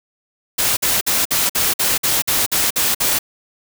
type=noise bursts; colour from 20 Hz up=white; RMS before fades=-17 dBFS; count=11; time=0.58-3.19 s; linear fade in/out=10 ms; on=190 ms; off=52 ms; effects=none